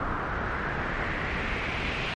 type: noise with low-pass filter sweep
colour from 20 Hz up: pink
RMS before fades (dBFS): -30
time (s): 0-2.14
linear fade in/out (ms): 2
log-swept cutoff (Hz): 1300 to 2700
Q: 2.8
effects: MP3 48 kbps